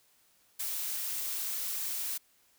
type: noise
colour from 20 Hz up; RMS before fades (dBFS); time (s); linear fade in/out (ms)
blue; -35; 0.59-2.18; 10
effects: white hiss -67 dBFS RMS until 2.58 s